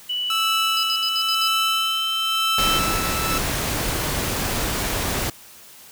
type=tone with pitch glide; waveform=sine; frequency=2960 to 3087 Hz; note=F#7 to G7; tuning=0 to -27 cents; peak=-22 dBFS; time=0.09-2.79 s; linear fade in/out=10 ms; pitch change=+73 cents; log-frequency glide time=0.92-2.11 s
type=tone with tremolo; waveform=sawtooth; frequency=1318.5 Hz; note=E6; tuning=in tune; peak=-16 dBFS; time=0.3-3.38 s; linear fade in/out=2 ms; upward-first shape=sine; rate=0.98 Hz; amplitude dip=55%
type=tone bursts; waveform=triangle; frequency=5030 Hz; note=D#8; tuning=18 cents sharp; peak=-22 dBFS; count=6; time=0.77-1.475 s; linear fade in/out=0 ms; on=60 ms; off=69 ms
type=noise; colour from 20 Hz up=pink; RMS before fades=-24 dBFS; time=2.58-5.3 s; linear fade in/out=5 ms
effects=white hiss -45 dBFS RMS until 5.91 s